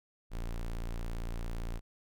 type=tone; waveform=square; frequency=28.82 Hz; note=A#0; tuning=19 cents flat; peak=-35 dBFS; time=0.3-1.81 s; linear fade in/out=50 ms; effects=none